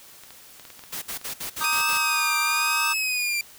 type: clicks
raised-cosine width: 0.2 ms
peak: -26 dBFS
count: 11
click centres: 0.236 / 0.306 / 0.597 / 0.652 / 0.703 / 0.793 / 0.838 / 1.214 / 1.7 / 1.768 / 1.838 s
type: noise bursts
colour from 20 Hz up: white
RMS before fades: -32 dBFS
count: 7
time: 0.92-1.98 s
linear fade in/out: 10 ms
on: 100 ms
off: 60 ms
type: chord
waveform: square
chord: Eb major seventh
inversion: second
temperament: equal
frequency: 932.3 / 1174.7 / 1244.5 / 1568 Hz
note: Bb5 / D6 / Eb6 / G6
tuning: 0 / 0 / 0 / 0 cents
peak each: -32 / -33 / -28 / -32 dBFS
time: 1.6-2.94 s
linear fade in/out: 20 ms
type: tone with vibrato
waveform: sawtooth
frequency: 2489 Hz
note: D#7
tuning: in tune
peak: -20 dBFS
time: 1.64-3.41 s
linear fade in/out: 2 ms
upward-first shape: triangle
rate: 1 Hz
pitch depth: 90 cents each way
effects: white hiss -48 dBFS RMS until 3.58 s